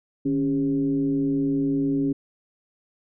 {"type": "tone with frequency modulation", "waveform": "sine", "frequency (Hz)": 277.3, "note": "C#4", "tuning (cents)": 1, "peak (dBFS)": -20, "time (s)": [0.25, 2.13], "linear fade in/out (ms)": 10, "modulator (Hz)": 126, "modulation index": 0.61, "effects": []}